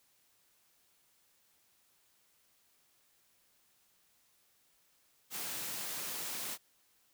white high-pass noise, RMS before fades -40 dBFS, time 5.3-6.58 s, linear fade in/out 50 ms, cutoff 110 Hz, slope 24 dB/octave, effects white hiss -71 dBFS RMS until 7.13 s

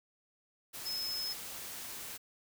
sine tone in noise, 5180 Hz, E8, 31 cents flat, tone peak -35 dBFS, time 0.85-1.34 s, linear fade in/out 20 ms, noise white, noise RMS -44 dBFS, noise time 0.73-2.18 s, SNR +6 dB, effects none

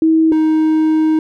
sine / triangle tone pair in turn, 320.7 / 313.9 Hz, E4 / D#4, -48 / +15 cents, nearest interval unison, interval 37 cents, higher first, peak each -8 dBFS, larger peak neither, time 0.02-0.32 / 0.32-1.19 s, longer second, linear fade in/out 2 ms, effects none

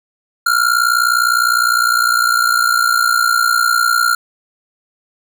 square ring-modulated tone, 1396.9 Hz, F6, in tune, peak -9 dBFS, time 0.46-4.15 s, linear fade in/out 5 ms, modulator 29.9 Hz, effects none

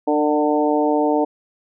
harmonic tone with a mistuned harmonic, 149.4 Hz, D3, 30 cents sharp, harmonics 2 / 3 / 4 / 5 / 6, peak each -19 / -21 / -22 / -23 / -24 dBFS, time 0.07-1.25 s, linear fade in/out 10 ms, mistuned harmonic 3, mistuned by +18 cents, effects none

